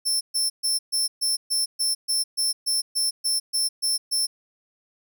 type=tone bursts; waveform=25% pulse; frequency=5350 Hz; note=E8; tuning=25 cents sharp; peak=-16 dBFS; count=15; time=0.05-4.27 s; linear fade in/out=20 ms; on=160 ms; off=130 ms; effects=none